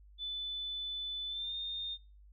sine tone with pitch glide, 3500 to 3647 Hz, A7 to A#7, -10 to -39 cents, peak -36 dBFS, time 0.18-1.98 s, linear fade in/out 50 ms, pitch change +71 cents, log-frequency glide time 1.28-1.55 s, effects noise-tail reverb RT60 0.3 s tail -19 dB re dry + added 50 Hz sine -55 dBFS peak until 2.32 s

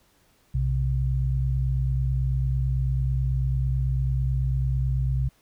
sine tone pair together, 61.73 / 130.81 Hz, B1 / C3, 0 / 0 cents, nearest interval octave + minor second, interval 1300 cents, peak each -24 dBFS, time 0.54-5.29 s, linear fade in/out 10 ms, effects pink hiss -63 dBFS RMS until 5.41 s

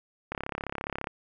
click train, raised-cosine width 0.5 ms, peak -17 dBFS, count 27, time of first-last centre 0.32-1.071 s, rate 34.6 Hz, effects none

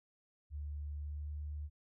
sine tone with pitch glide, 73.42 to 74.32 Hz, D2 to D2, 0 to +21 cents, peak -39 dBFS, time 0.5-1.7 s, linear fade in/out 50 ms, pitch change +21 cents, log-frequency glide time 0.96-1.31 s, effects none

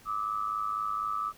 sine tone pair together, 1176.9 / 1281 Hz, D6 / E6, +3 / -50 cents, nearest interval minor second, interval 147 cents, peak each -32 / -32 dBFS, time 0.05-1.33 s, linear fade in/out 50 ms, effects pink hiss -56 dBFS RMS until 1.37 s

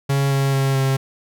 45% pulse tone with pitch steps, 138.59 / 137.16 / 135.74 / 134.33 Hz, C#3 / C#3 / C#3 / C3, 0 / -18 / -36 / +46 cents, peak -16 dBFS, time 0.09-0.97 s, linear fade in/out 10 ms, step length 220 ms, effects none

